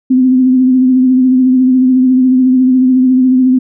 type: tone with vibrato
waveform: sine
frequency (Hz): 256.6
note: C4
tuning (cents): -34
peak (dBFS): -5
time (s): 0.1-3.59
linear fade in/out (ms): 10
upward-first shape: triangle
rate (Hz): 14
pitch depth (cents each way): 40
effects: none